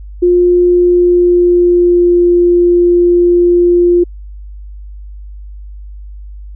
sine tone with pitch glide, 354.4 to 349.9 Hz, F4 to F4, +25 to +3 cents, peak -5 dBFS, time 0.22-4.04 s, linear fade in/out 10 ms, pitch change -22 cents, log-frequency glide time 0.64-2.24 s, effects added 50 Hz sine -26 dBFS peak until 6.55 s

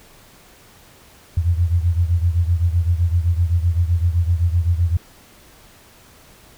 sine beating tone pair, 84 / 91.8 Hz, E2 / F#2, +33 / -13 cents, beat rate 7.8 Hz, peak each -16 / -20 dBFS, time 1.37-4.97 s, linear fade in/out 5 ms, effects pink hiss -48 dBFS RMS until 6.57 s

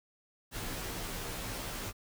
pink noise with comb filter, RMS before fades -39 dBFS, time 0.51-1.93 s, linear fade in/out 50 ms, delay 14 ms, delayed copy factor -0.95, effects none

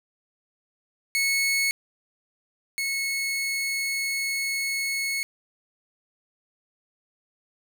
sawtooth tone pair in turn, 2200 / 2192 Hz, C#7 / C#7, -14 / -20 cents, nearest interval unison, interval 6 cents, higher first, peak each -18 / -22 dBFS, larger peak first, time 1.15-1.71 / 2.78-5.23 s, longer second, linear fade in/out 0 ms, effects none

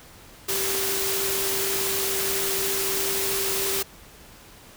sine tone in noise, 390.3 Hz, G4, 8 cents flat, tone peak -30 dBFS, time 0.48-3.83 s, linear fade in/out 10 ms, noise white, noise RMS -26 dBFS, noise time 0.48-3.83 s, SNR -7 dB, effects pink hiss -48 dBFS RMS until 4.76 s

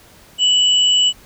sine tone pair together, 2968 / 7716 Hz, F#7 / B8, +5 / -41 cents, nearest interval octave + perfect fourth, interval 1654 cents, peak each -11 / -22 dBFS, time 0.38-1.13 s, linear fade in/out 50 ms, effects pink hiss -46 dBFS RMS until 1.25 s

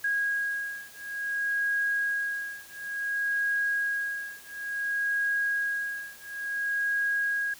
sine beating tone pair, 1642 / 1642.57 Hz, G#6 / G#6, -20 / -20 cents, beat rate 0.57 Hz, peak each -30 dBFS, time 0.04-7.54 s, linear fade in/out 5 ms, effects white hiss -50 dBFS RMS until 7.59 s

